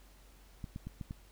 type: clicks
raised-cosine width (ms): 5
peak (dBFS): -28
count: 5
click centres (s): 0.642 / 0.761 / 0.87 / 1.012 / 1.109
effects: added 47 Hz sine -57 dBFS peak until 1.31 s + pink hiss -63 dBFS RMS until 1.31 s